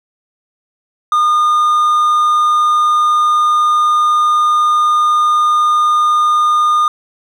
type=tone; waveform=triangle; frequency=1218 Hz; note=D#6; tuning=37 cents flat; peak=-7 dBFS; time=1.12-6.88 s; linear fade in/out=2 ms; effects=none